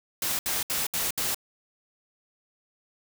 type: noise bursts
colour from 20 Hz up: white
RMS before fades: -28 dBFS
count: 5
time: 0.22-1.346 s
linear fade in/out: 2 ms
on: 170 ms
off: 69 ms
effects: none